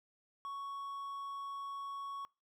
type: tone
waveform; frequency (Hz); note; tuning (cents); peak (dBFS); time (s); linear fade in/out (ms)
triangle; 1112; C#6; +5; -38; 0.45-2.25; 0
effects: noise-tail reverb RT60 0.3 s tail -25 dB re dry